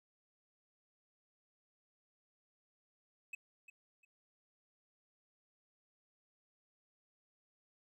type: tone with echo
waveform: triangle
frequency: 2567 Hz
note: E7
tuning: 47 cents flat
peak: -39 dBFS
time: 3.33-3.35 s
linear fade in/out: 5 ms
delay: 350 ms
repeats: 2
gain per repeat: -12 dB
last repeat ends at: 4.05 s
effects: none